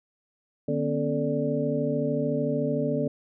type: tone cluster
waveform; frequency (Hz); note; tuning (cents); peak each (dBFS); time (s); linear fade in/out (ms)
sine; 150.3 / 240.7 / 274.2 / 439.6 / 585; D3 / B3 / C#4 / A4 / D5; +40 / -44 / -19 / -2 / -7; -30; 0.68-3.08; 5
effects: none